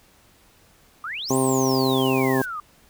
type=exponential two-way sweep; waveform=sine; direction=up then down; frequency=1174.7 to 9397 to 1174.7 Hz; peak=-28 dBFS; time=1.04-2.6 s; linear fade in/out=2 ms; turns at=1.38 s
type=noise; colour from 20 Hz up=blue; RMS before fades=-37 dBFS; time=1.28-2.46 s; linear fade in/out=20 ms
type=harmonic tone; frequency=131.8 Hz; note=C3; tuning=13 cents sharp; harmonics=1 / 2 / 3 / 4 / 5 / 6 / 7 / 8; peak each=-27 / -22 / -23 / -30 / -32 / -30 / -33 / -30 dBFS; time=1.3-2.42 s; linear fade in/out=5 ms
effects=pink hiss -56 dBFS RMS until 2.89 s